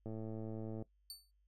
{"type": "click train", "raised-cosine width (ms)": 2, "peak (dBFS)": -32, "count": 85, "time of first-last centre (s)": [0.06, 0.824], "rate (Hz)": 110}
{"type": "tone with exponential decay", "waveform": "sawtooth", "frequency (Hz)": 4500, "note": "C#8", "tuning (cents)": 25, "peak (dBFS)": -40, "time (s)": [1.1, 1.31], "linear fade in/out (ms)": 1, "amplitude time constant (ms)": 44}
{"effects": ["noise-tail reverb RT60 0.1 s tail -19 dB re dry", "added 50 Hz sine -70 dBFS peak until 1.47 s"]}